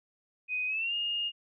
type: tone with pitch glide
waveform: sine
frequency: 2500 to 2839 Hz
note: D#7 to F7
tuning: +8 to +28 cents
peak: -29 dBFS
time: 0.48-1.32 s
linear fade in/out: 50 ms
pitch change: +220 cents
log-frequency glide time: 0.67-0.94 s
effects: none